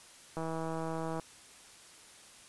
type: click train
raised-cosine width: 1 ms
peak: -24 dBFS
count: 135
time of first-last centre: 0.37-1.197 s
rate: 162 Hz
effects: white hiss -55 dBFS RMS until 2.48 s + resampled to 24000 Hz